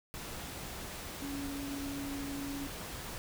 sine tone in noise, 280 Hz, C#4, 18 cents sharp, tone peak -38 dBFS, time 1.22-2.67 s, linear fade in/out 0 ms, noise pink, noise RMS -43 dBFS, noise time 0.14-3.18 s, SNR +2 dB, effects none

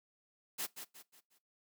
white noise with echo, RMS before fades -38 dBFS, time 0.58-0.67 s, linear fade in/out 20 ms, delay 180 ms, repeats 4, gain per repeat -8 dB, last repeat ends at 1.39 s, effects noise-tail reverb RT60 0.2 s tail -20 dB re dry + high-pass 150 Hz 12 dB/octave

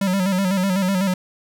square tone with vibrato, 190 Hz, F#3, 46 cents sharp, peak -18 dBFS, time 0.01-1.14 s, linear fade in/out 5 ms, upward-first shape square, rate 8 Hz, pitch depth 65 cents each way, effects none

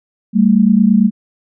sine tone pair together, 196 / 225 Hz, G3 / A3, 0 / +39 cents, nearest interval major second, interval 239 cents, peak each -10 dBFS, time 0.33-1.11 s, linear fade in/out 50 ms, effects none

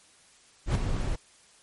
brown noise with ADSR envelope, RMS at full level -20 dBFS, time 0.66-1.16 s, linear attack 93 ms, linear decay 4 ms, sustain -8 dB, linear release 10 ms, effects white hiss -58 dBFS RMS until 1.62 s + MP3 48 kbps

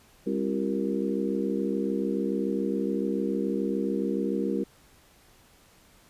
harmonic tone with a mistuned harmonic, 67 Hz, C2, 42 cents sharp, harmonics 3 / 4 / 5 / 6 / 7, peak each -30 / -31 / -32 / -33 / -33 dBFS, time 0.26-4.64 s, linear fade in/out 10 ms, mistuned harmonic 6, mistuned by -64 cents, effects pink hiss -58 dBFS RMS until 6.09 s + resampled to 32000 Hz

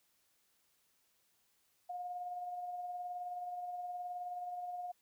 sine tone with tremolo, 715 Hz, F5, 41 cents sharp, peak -38 dBFS, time 1.89-4.92 s, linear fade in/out 10 ms, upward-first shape sine, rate 19 Hz, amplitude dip 35%, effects white hiss -75 dBFS RMS until 5.01 s

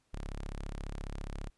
sawtooth tone, 34.65 Hz, C#1, in tune, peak -34 dBFS, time 0.13-1.5 s, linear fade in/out 10 ms, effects pink hiss -75 dBFS RMS until 1.57 s + resampled to 24000 Hz

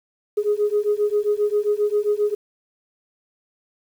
sine beating tone pair, 412.8 / 420.3 Hz, G#4 / G#4, -10 / +21 cents, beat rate 7.5 Hz, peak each -20 dBFS, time 0.37-2.35 s, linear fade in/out 10 ms, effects tanh soft clip ceiling -11 dBFS + 8-bit

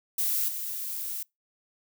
violet noise with level steps, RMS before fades -27 / -34 dBFS, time 0.18-1.23 s, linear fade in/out 5 ms, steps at 0.48 s, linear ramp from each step 5 ms, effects noise-tail reverb RT60 0.2 s tail -26 dB re dry

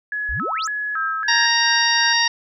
sine tone with vibrato, 1480 Hz, F#6, in tune, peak -22 dBFS, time 0.12-1.46 s, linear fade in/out 2 ms, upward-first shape square, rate 1.8 Hz, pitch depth 230 cents each way
sine exponential sweep, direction up, 43 to 7740 Hz, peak -26 dBFS, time 0.29-0.67 s, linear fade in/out 0 ms
sine tone with tremolo, 1597 Hz, G6, 32 cents sharp, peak -22 dBFS, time 0.95-2.13 s, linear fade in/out 5 ms, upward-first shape sine, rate 2.9 Hz, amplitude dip 65%
harmonic tone, 932.3 Hz, A#5, in tune, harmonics 1 / 2 / 3 / 4 / 5 / 6, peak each -23 / -19 / -26 / -24 / -23 / -22 dBFS, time 1.28-2.28 s, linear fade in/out 5 ms
effects none

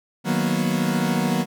40% pulse chord, B major seventh, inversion first, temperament equal, 155.56 / 185 / 233.1 / 246.9 Hz, D#3 / F#3 / A#3 / B3, 0 / 0 / 0 / 0 cents, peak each -26 / -23 / -24 / -26 dBFS, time 0.24-1.46 s, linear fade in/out 50 ms, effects none

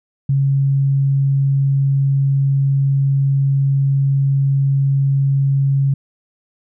sine tone, 137.6 Hz, C#3, 12 cents flat, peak -12 dBFS, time 0.29-5.94 s, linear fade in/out 5 ms, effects none

